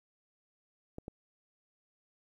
clicks, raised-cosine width 2 ms, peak -28 dBFS, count 2, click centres 0.984 / 1.081 s, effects 11-bit

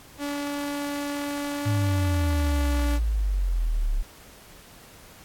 sawtooth tone with pitch glide, 287.2 to 289.4 Hz, D4 to D4, -39 to -25 cents, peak -24 dBFS, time 0.18-3 s, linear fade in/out 50 ms, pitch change +14 cents, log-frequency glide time 1.49-1.89 s
sine exponential sweep, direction down, 109.8 to 33.85 Hz, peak -21 dBFS, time 1.65-4.03 s, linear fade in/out 20 ms
effects pink hiss -49 dBFS RMS until 5.24 s + AAC 64 kbps

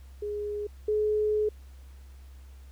sine tone pair in turn, 415.3 / 424.8 Hz, G#4 / G#4, 0 / +39 cents, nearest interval unison, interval 39 cents, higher second, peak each -30 / -23 dBFS, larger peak second, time 0.22-0.67 / 0.88-1.49 s, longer second, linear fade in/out 5 ms, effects added 66 Hz sine -45 dBFS peak until 2.71 s + pink hiss -62 dBFS RMS until 2.71 s

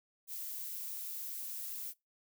violet noise, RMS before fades -42 dBFS, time 0.27-1.94 s, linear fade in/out 50 ms, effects noise-tail reverb RT60 0.2 s tail -22 dB re dry

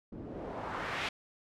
white noise with low-pass filter sweep, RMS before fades -39 dBFS, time 0.12-1.09 s, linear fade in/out 5 ms, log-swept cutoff 260 to 2700 Hz, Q 1.4, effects none

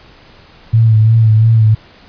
sine tone with vibrato, 111.2 Hz, A2, 19 cents sharp, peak -5 dBFS, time 0.73-1.75 s, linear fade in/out 10 ms, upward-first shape sine, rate 2.9 Hz, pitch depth 41 cents each way, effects pink hiss -42 dBFS RMS until 2.08 s + resampled to 11025 Hz

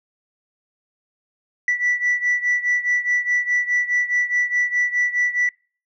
sine beating tone pair, 1962 / 1966.8 Hz, B6 / B6, -12 / -8 cents, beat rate 4.8 Hz, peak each -18 / -21 dBFS, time 1.68-5.49 s, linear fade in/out 2 ms, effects noise-tail reverb RT60 0.4 s tail -25 dB re dry + tanh soft clip ceiling -13 dBFS

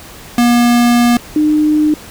square / sine tone pair in turn, 239.6 / 303.8 Hz, A#3 / D#4, +48 / -41 cents, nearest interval major third, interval 411 cents, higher second, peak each -8 dBFS, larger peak neither, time 0.38-1.17 / 1.36-1.94 s, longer first, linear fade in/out 2 ms, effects pink hiss -34 dBFS RMS until 2.1 s

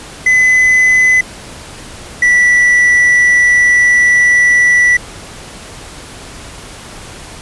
triangle tone pair in turn, 2015 / 1959.9 Hz, B6 / B6, +34 / -14 cents, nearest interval unison, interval 48 cents, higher first, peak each -4 dBFS, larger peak neither, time 0.26-1.21 / 2.22-4.97 s, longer second, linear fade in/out 5 ms, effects pink hiss -31 dBFS RMS until 7.41 s + resampled to 24000 Hz

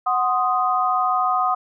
sine chord, C diminished, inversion second, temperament equal, 740 / 1046.5 / 1244.5 Hz, Gb5 / C6 / Eb6, 0 / 0 / 0 cents, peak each -21 / -25 / -20 dBFS, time 0.06-1.55 s, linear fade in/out 10 ms, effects none

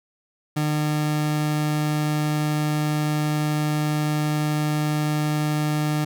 30% pulse tone, 151 Hz, D3, 48 cents sharp, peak -18 dBFS, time 0.56-6.05 s, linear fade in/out 10 ms, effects none

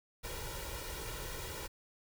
pink noise with comb filter, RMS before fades -42 dBFS, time 0.23-1.68 s, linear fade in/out 20 ms, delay 2.1 ms, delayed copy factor +0.75, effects none

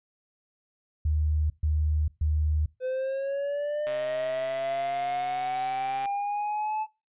sine tone bursts, 76.5 Hz, D#2, 29 cents flat, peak -22 dBFS, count 3, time 1.05-2.66 s, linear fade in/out 5 ms, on 450 ms, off 130 ms
triangle linear sweep, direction up, 508 to 871 Hz, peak -25 dBFS, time 2.8-6.87 s, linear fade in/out 50 ms
click train, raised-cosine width 0.3 ms, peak -24 dBFS, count 294, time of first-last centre 3.87-6.057 s, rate 134 Hz
effects noise-tail reverb RT60 0.3 s tail -23 dB re dry + resampled to 8000 Hz

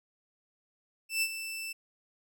sawtooth tone with ADSR envelope, 2657 Hz, E7, 13 cents sharp, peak -22 dBFS, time 1.09-1.73 s, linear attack 130 ms, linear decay 58 ms, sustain -11 dB, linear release 12 ms, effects none

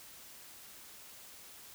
silence, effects white hiss -53 dBFS RMS until 1.74 s

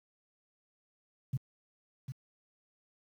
sine tone with echo, 130.81 Hz, C3, in tune, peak -28 dBFS, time 1.33-1.37 s, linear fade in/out 5 ms, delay 750 ms, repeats 1, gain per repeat -8 dB, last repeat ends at 2.12 s, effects high-pass 80 Hz 12 dB/octave + 10-bit

